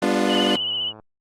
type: chord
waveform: 25% pulse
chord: G dominant seventh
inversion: none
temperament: equal with one note detuned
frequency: 200.5 / 246.9 / 293.7 / 349.2 Hz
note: G3 / B3 / D4 / F4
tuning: +39 / 0 / 0 / 0 cents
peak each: -20 dBFS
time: 0.02-0.56 s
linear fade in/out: 5 ms
type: tone with vibrato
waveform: sine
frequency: 2960 Hz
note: F#7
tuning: in tune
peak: -22 dBFS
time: 0.27-0.93 s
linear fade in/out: 50 ms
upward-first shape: triangle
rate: 15 Hz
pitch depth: 54 cents each way
type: click train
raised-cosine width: 1 ms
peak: -29 dBFS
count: 71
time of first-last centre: 0.35-0.998 s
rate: 108 Hz
effects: low-pass 8000 Hz 12 dB/octave + Opus 32 kbps